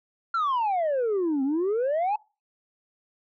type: exponential two-way sweep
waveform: sine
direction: down then up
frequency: 1395 to 260.7 to 874 Hz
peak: -20 dBFS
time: 0.34-2.16 s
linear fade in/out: 5 ms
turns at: 1.43 s
effects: noise-tail reverb RT60 0.3 s tail -24 dB re dry + tanh soft clip ceiling -21 dBFS